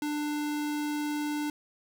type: tone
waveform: square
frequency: 296.8 Hz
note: D4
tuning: 18 cents sharp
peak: -30 dBFS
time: 0.02-1.5 s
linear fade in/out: 2 ms
effects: none